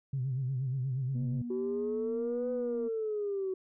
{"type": "tone with vibrato", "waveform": "sine", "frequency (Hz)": 130.81, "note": "C3", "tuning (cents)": 0, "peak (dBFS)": -29, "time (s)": [0.13, 1.42], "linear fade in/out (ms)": 5, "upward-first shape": "sine", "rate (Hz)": 8.4, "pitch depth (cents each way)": 90}
{"type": "tone", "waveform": "sine", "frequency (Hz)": 240.7, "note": "B3", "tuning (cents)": -44, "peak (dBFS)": -35, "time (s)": [1.14, 2.89], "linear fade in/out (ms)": 20}
{"type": "linear two-way sweep", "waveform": "sine", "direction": "up then down", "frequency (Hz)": [372.2, 502, 372.2], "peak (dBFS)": -30, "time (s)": [1.5, 3.54], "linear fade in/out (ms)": 5, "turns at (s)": 2.51}
{"effects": ["tanh soft clip ceiling -25 dBFS"]}